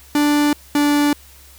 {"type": "tone pair in turn", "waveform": "45% pulse", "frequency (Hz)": [293.7, 291.5], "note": ["D4", "D4"], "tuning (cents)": [0, -13], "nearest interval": "unison", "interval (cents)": 13, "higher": "first", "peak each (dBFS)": -13, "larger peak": "neither", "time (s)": [[0.15, 0.53], [0.75, 1.13]], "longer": "neither", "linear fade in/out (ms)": 2, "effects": ["added 68 Hz sine -46 dBFS peak until 1.58 s", "white hiss -46 dBFS RMS until 1.58 s"]}